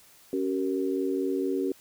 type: chord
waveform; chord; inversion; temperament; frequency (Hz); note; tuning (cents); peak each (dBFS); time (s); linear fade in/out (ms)
sine; G diminished; second; equal with one note detuned; 277.2 / 381.9 / 466.2; Db4 / G4 / Bb4; 0 / -45 / 0; -29 / -28 / -34; 0.33-1.72; 2
effects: white hiss -56 dBFS RMS until 1.8 s